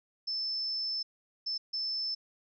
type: tone bursts at uneven times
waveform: sine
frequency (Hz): 5274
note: E8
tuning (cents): 0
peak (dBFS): -31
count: 3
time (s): 0.27-1.03 / 1.46-1.58 / 1.73-2.15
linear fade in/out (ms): 10
effects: none